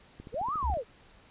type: click train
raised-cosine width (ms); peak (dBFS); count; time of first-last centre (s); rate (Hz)
3; -31; 9; 0.2-0.771; 14
type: linear two-way sweep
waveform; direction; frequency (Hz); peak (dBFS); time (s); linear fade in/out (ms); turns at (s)
sine; up then down; 410.8 to 1297 to 410.8; -29; 0.32-0.84; 50; 0.55
type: tone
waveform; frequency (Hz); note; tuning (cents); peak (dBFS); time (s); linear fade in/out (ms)
sine; 69.3; C#2; 0; -28; 0.64-0.74; 0
effects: pink hiss -58 dBFS RMS until 1.3 s + resampled to 8000 Hz